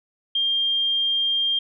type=tone; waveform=sine; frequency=3200 Hz; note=G7; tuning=35 cents sharp; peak=-19 dBFS; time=0.35-1.59 s; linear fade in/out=5 ms; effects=none